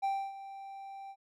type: tone with ADSR envelope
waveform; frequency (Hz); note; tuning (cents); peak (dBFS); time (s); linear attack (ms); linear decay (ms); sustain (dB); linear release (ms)
triangle; 784; G5; 0; -26; 0.02-1.16; 22; 280; -15; 58
effects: none